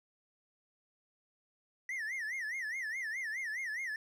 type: tone with vibrato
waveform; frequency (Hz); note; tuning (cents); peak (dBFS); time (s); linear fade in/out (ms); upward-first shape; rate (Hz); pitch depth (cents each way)
triangle; 1918; A#6; +49; -34; 1.89-3.96; 2; sine; 4.8; 200
effects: none